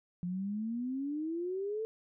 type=exponential sweep; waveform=sine; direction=up; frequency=173.4 to 448.8 Hz; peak=-33 dBFS; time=0.23-1.85 s; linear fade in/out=0 ms; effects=none